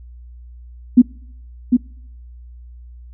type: tone with echo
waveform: sine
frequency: 246.9 Hz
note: B3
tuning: in tune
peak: -3 dBFS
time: 0.97-1.02 s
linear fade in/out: 10 ms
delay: 750 ms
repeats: 1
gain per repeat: -5 dB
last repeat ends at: 1.77 s
effects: noise-tail reverb RT60 0.7 s tail -25 dB re dry + added 60 Hz sine -36 dBFS peak until 3.13 s